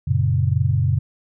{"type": "chord", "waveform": "sine", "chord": "F# major", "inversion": "none", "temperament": "equal", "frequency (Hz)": [92.5, 116.54, 138.59], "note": ["F#2", "A#2", "C#3"], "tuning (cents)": [0, 0, 0], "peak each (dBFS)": -20, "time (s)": [0.07, 0.99], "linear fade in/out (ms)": 10, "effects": []}